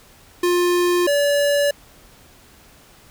square tone pair in turn, 353.2 / 574.2 Hz, F4 / D5, +20 / -39 cents, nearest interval minor sixth, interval 841 cents, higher second, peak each -16 dBFS, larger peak neither, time 0.43-1.07 / 1.07-1.71 s, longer neither, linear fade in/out 5 ms, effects pink hiss -49 dBFS RMS until 3.1 s

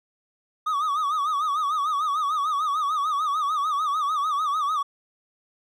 triangle tone with vibrato, 1194 Hz, D6, 28 cents sharp, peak -20 dBFS, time 0.66-4.83 s, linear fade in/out 10 ms, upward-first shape sine, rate 6.7 Hz, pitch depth 120 cents each way, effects none

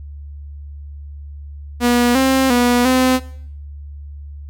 sawtooth tone with pitch steps, 241.8 / 264.9 / 243.5 / 257 Hz, B3 / C4 / B3 / C4, -36 / +22 / -24 / -31 cents, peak -8 dBFS, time 1.8-3.2 s, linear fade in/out 50 ms, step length 350 ms, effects noise-tail reverb RT60 0.6 s tail -17 dB re dry + added 72 Hz sine -30 dBFS peak until 4.49 s

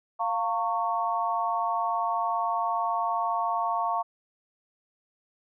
sine chord, Bb minor, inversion second, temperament equal with one note detuned, 698.5 / 911 / 1108.7 Hz, F5 / Bb5 / Db6, 0 / -40 / 0 cents, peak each -29 dBFS, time 0.19-4.03 s, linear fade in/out 20 ms, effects none

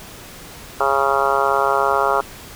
harmonic tone, 137.7 Hz, C#3, 11 cents flat, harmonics 3 / 4 / 5 / 6 / 7 / 8 / 9 / 10, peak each -23 / -23 / -23 / -23 / -23 / -23 / -23 / -23 dBFS, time 0.8-2.21 s, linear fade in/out 5 ms, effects pink hiss -38 dBFS RMS until 2.55 s

